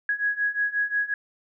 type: beating tone pair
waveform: sine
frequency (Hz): 1661.2 / 1666.8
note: G#6 / G#6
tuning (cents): 0 / +6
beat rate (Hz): 5.6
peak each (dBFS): -27 / -25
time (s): 0.09-1.14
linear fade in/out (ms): 2
effects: none